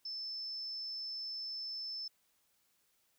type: tone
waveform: sine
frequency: 5274 Hz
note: E8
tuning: in tune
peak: -39 dBFS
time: 0.05-2.08 s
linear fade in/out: 5 ms
effects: white hiss -75 dBFS RMS until 3.18 s